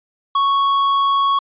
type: tone with tanh clipping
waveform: triangle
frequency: 1108.7 Hz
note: C#6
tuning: in tune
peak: -15 dBFS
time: 0.35-1.39 s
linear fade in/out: 5 ms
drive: 14 dB
effects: resampled to 8000 Hz